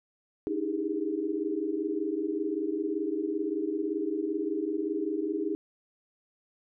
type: tone cluster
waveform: sine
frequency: 293.7 / 318.9 / 396.6 / 414.6 Hz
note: D4 / D#4 / G4 / G#4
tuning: 0 / +43 / +20 / -3 cents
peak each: -36 / -31 / -34 / -35 dBFS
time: 0.47-5.55 s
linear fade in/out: 0 ms
effects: none